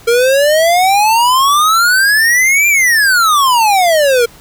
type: exponential two-way sweep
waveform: square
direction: up then down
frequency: 459 to 2398 to 459 Hz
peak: -8 dBFS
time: 0.07-4.26 s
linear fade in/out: 10 ms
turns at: 2.68 s
effects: pink hiss -40 dBFS RMS until 4.4 s